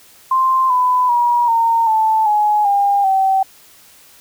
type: tone with pitch steps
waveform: sine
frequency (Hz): 1046.5 / 1001.6 / 958.5 / 917.4 / 878 / 840.3 / 804.2 / 769.6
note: C6 / B5 / A#5 / A#5 / A5 / G#5 / G5 / G5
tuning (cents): 0 / +24 / +48 / -28 / -4 / +20 / +44 / -32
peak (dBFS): -11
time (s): 0.31-3.43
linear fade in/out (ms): 5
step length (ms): 390
effects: white hiss -46 dBFS RMS until 4.2 s